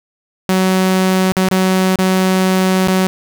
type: tone with dropouts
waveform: sawtooth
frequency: 187.3 Hz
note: F#3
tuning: 21 cents sharp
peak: -7 dBFS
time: 0.49-3.07 s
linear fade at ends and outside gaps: 0 ms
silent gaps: 1.32-1.368 / 1.486-1.513 / 1.958-1.988 / 2.874-2.884 s
effects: none